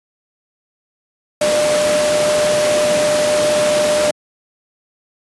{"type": "tone in noise", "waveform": "sine", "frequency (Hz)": 601, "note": "D5", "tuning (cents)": 40, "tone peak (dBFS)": -13, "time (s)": [1.41, 4.11], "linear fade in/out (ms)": 5, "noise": "pink", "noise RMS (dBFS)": -19, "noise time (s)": [1.41, 4.11], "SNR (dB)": 3, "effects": ["high-pass 200 Hz 12 dB/octave", "resampled to 24000 Hz"]}